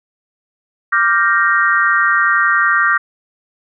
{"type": "chord", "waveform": "sine", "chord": "G minor seventh", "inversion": "second", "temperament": "equal", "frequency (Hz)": [1174.7, 1396.9, 1568, 1864.7], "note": ["D6", "F6", "G6", "Bb6"], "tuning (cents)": [0, 0, 0, 0], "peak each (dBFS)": -16, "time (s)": [0.92, 2.98], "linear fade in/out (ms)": 10, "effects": []}